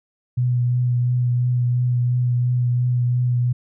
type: tone with vibrato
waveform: sine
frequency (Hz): 123.2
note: B2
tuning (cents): -4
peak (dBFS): -16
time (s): 0.37-3.53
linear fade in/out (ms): 10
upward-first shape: triangle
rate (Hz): 2.9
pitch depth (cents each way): 20
effects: none